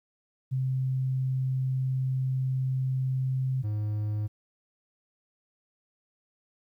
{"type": "tone pair in turn", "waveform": ["sine", "triangle"], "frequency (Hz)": [130.81, 105.72], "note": ["C3", "G#2"], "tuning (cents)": [0, 31], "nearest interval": "major third", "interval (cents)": 369, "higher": "first", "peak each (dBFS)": -25, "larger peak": "neither", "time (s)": [[0.51, 3.63], [3.63, 4.28]], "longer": "first", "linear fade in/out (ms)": 20, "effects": ["11-bit"]}